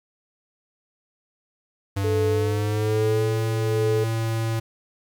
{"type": "tone with pitch glide", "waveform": "square", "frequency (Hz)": [98.3, 112.92], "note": ["G2", "A2"], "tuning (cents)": [5, 45], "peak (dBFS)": -23, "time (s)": [1.96, 4.6], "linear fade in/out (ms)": 10, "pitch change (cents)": 240, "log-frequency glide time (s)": [2.29, 3.23]}
{"type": "tone with tremolo", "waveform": "sine", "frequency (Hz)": 434.5, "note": "A4", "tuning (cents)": -22, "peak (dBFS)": -20, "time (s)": [2.04, 4.04], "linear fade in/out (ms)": 2, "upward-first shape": "sine", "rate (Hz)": 1.2, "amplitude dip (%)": 70}
{"effects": ["9-bit"]}